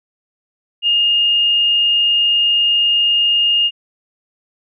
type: tone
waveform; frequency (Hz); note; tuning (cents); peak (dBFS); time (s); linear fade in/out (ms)
sine; 2836; F7; +26; -11; 0.82-3.71; 50
effects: none